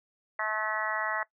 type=harmonic tone; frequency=215.8 Hz; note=A3; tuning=33 cents flat; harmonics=3 / 4 / 5 / 6 / 7 / 8 / 9; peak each=-37 / -37 / -36 / -37 / -38 / -35 / -35 dBFS; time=0.39-1.23 s; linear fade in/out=2 ms; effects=noise-tail reverb RT60 0.1 s tail -19 dB re dry